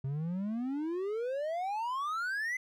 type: exponential sweep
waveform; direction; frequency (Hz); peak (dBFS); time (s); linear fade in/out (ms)
triangle; up; 130.81 to 2061; -30; 0.04-2.57; 5
effects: none

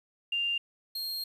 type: tone pair in turn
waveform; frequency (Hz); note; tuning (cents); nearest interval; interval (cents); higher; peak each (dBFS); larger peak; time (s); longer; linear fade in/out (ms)
sine / 45% pulse; 2794 / 4228; F7 / C8; 0 / +17; perfect fifth; 717; second; -27 / -32; first; 0.32-0.58 / 0.95-1.24; second; 5
effects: resampled to 32000 Hz + 10-bit

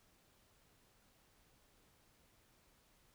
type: silence
effects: pink hiss -71 dBFS RMS until 3.14 s

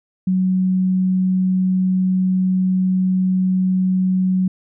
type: tone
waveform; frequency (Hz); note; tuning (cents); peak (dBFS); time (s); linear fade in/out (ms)
sine; 185.9; F#3; +8; -14; 0.27-4.48; 5
effects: none

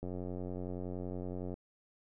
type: click train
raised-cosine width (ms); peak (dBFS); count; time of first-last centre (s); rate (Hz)
2; -28; 138; 0.03-1.54; 90.7
effects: none

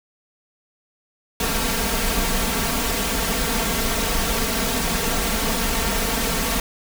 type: noise with comb filter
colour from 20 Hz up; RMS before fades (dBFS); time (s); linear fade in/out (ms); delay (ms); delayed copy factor
pink; -22; 1.4-6.6; 2; 4.4; +0.9
effects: none

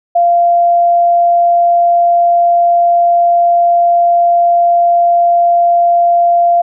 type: tone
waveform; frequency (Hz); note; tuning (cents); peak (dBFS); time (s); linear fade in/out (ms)
sine; 692; F5; -16; -6; 0.15-6.62; 10
effects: none

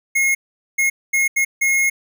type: tone bursts at uneven times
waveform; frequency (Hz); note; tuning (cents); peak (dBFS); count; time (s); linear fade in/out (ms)
square; 2158; C#7; -47; -15; 5; 0.15-0.35 / 0.78-0.9 / 1.13-1.28 / 1.36-1.45 / 1.61-1.9; 10
effects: none

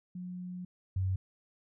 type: tone pair in turn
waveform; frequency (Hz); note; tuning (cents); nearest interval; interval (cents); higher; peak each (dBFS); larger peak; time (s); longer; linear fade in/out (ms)
sine; 180.4 / 94.19; F#3 / F#2; -44 / +31; major seventh; 1125; first; -38 / -28; second; 0.15-0.65 / 0.96-1.16; first; 5
effects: none

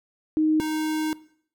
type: tone pair in turn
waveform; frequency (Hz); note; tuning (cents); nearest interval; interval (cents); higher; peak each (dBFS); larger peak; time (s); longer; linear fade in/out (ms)
sine / square; 311.1 / 311.1; D#4 / D#4; 0 / 0; unison; 0; neither; -18 / -25; first; 0.37-0.6 / 0.6-1.13; second; 0
effects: noise-tail reverb RT60 0.6 s tail -19 dB re dry

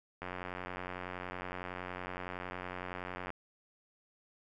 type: click train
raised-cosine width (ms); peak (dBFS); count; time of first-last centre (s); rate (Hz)
0.5; -25; 281; 0.22-3.304; 90.8
effects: none

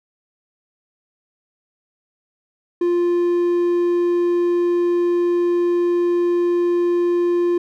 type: tone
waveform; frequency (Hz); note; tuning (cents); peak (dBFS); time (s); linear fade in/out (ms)
triangle; 349.2; F4; 0; -13; 2.81-7.58; 5
effects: none

